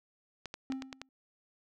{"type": "clicks", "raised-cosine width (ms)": 0.2, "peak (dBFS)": -23, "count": 6, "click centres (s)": [0.457, 0.541, 0.722, 0.822, 0.928, 1.016]}
{"type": "tone with exponential decay", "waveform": "triangle", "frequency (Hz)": 264.7, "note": "C4", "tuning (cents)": 20, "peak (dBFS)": -29, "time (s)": [0.7, 1.09], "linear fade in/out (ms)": 1, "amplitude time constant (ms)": 83}
{"effects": []}